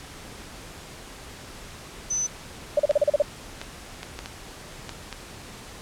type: tone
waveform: sine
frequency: 6050 Hz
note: F#8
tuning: 38 cents sharp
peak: -23 dBFS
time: 2.1-2.27 s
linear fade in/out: 10 ms
type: tone bursts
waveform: sine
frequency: 587.3 Hz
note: D5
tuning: in tune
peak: -15 dBFS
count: 8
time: 2.77-3.222 s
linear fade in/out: 5 ms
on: 25 ms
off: 36 ms
type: clicks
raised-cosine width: 0.2 ms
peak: -16 dBFS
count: 7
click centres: 2.91 / 3.615 / 4.031 / 4.19 / 4.259 / 4.893 / 5.127 s
effects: pink hiss -42 dBFS RMS until 5.81 s + low-pass 10000 Hz 12 dB/octave